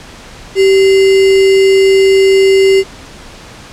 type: tone with sample-and-hold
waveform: sine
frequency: 387 Hz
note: G4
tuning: 22 cents flat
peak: -4 dBFS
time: 0.55-2.84 s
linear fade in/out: 50 ms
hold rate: 2450 Hz
effects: pink hiss -33 dBFS RMS until 3.72 s + low-pass 7000 Hz 12 dB/octave